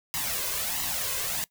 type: noise with flanger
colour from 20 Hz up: white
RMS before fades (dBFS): -30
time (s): 0.14-1.44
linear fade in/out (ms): 0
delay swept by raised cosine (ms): 1 to 1.98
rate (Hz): 1.5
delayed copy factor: +0.65
effects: noise-tail reverb RT60 0.1 s tail -21 dB re dry